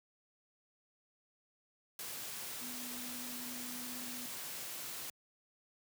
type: tone in noise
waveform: sine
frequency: 246.9 Hz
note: B3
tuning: in tune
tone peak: -48 dBFS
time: 2.61-4.26 s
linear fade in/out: 2 ms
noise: white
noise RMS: -44 dBFS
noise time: 1.99-5.1 s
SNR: -7 dB
effects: high-pass 100 Hz 12 dB/octave